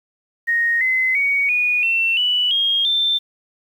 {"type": "tone with pitch steps", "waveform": "sine", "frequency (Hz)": [1864.7, 2045, 2243, 2460, 2699, 2960, 3247, 3561], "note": ["A#6", "C7", "C#7", "D#7", "E7", "F#7", "G#7", "A7"], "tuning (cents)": [0, -40, 20, -20, 40, 0, -40, 20], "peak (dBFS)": -15, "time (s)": [0.47, 3.19], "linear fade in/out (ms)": 20, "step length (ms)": 340, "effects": ["8-bit"]}